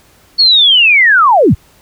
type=linear sweep; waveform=sine; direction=down; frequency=4435 to 46.25 Hz; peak=-4 dBFS; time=0.38-1.55 s; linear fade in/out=20 ms; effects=pink hiss -47 dBFS RMS until 1.81 s